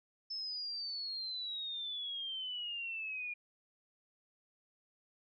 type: exponential sweep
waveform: sine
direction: down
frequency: 5274 to 2416 Hz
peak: -38 dBFS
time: 0.3-3.34 s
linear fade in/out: 10 ms
effects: none